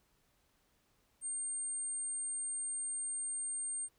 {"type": "tone", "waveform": "sine", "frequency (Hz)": 8700, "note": "C#9", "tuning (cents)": -33, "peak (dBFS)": -36, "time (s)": [1.21, 3.89], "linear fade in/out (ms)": 50, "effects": ["pink hiss -74 dBFS RMS until 3.98 s"]}